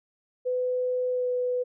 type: tone with pitch glide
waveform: sine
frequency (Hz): 502 to 497.1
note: B4 to B4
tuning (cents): +28 to +11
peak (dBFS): -24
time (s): 0.45-1.64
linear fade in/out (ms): 20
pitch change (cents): -17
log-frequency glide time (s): 1.11-1.28
effects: none